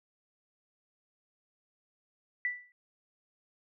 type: tone with exponential decay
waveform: sine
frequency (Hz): 1971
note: B6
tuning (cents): -4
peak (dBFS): -26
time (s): 2.45-2.72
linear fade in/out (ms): 1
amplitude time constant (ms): 58
effects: none

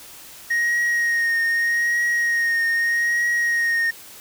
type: tone with vibrato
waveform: triangle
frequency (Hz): 1870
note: A#6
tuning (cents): +5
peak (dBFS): -16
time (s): 0.5-3.91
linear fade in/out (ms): 10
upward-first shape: triangle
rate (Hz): 0.81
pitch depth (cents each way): 29
effects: white hiss -42 dBFS RMS until 4.2 s

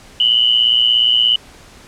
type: tone pair together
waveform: sine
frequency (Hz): 2917 / 3034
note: F#7 / F#7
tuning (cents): -25 / +43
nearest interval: minor second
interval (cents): 68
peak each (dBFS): -13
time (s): 0.2-1.36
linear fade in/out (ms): 2
effects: pink hiss -42 dBFS RMS until 1.87 s + low-pass 9000 Hz 12 dB/octave

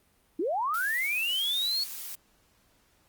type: linear sweep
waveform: sine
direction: up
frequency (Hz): 288.9 to 4435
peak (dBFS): -26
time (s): 0.39-1.84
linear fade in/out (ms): 5
type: noise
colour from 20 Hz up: blue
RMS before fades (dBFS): -39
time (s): 0.74-2.15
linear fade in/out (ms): 0
effects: pink hiss -66 dBFS RMS until 3.08 s + Opus 32 kbps

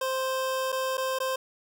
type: tone with dropouts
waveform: 25% pulse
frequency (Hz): 523.3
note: C5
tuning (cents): 0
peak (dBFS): -23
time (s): 0.01-1.36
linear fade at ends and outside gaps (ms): 5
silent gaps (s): 0.721-0.725 / 0.972-0.978 / 1.188-1.201
effects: none

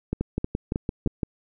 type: two click trains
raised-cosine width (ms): 3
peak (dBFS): -12 / -12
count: 7 / 4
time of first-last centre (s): 0.21-1.232 / 0.13-1.073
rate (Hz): 5.87 / 3.18
effects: none

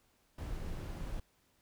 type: noise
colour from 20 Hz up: brown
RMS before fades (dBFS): -40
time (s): 0.38-1.2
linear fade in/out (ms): 5
effects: pink hiss -72 dBFS RMS until 1.61 s

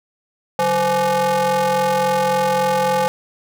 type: ring-modulated tone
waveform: square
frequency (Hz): 165.3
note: E3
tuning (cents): +5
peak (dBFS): -13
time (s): 0.59-3.08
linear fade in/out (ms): 0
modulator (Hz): 683
effects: none

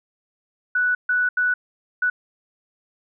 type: tone bursts at uneven times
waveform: sine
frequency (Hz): 1480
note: F#6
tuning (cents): 0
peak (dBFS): -17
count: 4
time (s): 0.75-0.95 / 1.09-1.29 / 1.37-1.54 / 2.02-2.1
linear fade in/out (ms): 5
effects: none

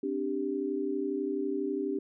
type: chord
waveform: sine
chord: C suspended second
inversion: none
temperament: equal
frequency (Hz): 261.6 / 293.7 / 392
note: C4 / D4 / G4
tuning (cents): 0 / 0 / 0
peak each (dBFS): -36 / -33 / -32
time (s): 0.03-1.99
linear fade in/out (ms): 5
effects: none

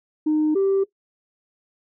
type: tone pair in turn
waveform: sine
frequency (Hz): 306.9 / 390.1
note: D#4 / G4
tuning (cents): -24 / -8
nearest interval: major third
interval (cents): 416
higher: second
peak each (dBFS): -15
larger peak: neither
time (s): 0.26-0.55 / 0.55-0.84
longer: neither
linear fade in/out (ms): 10
effects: noise-tail reverb RT60 0.1 s tail -18 dB re dry + tanh soft clip ceiling -14 dBFS

